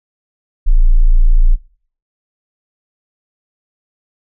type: tone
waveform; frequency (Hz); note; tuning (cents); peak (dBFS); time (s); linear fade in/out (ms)
sine; 28.35; A#0; -47; -5; 0.66-1.56; 20
effects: noise-tail reverb RT60 0.5 s tail -19 dB re dry